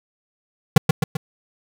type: tone with echo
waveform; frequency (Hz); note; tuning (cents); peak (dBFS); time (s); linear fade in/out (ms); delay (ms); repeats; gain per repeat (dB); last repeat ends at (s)
square; 155.56; D#3; 0; -6; 0.76-0.78; 5; 130; 3; -5; 1.17
effects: none